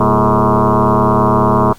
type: tone with frequency modulation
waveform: sine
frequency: 418.7 Hz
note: G#4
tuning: 14 cents sharp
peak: -8 dBFS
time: 0-1.73 s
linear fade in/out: 5 ms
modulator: 109 Hz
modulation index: 6.9
effects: pink hiss -44 dBFS RMS until 1.78 s + Opus 32 kbps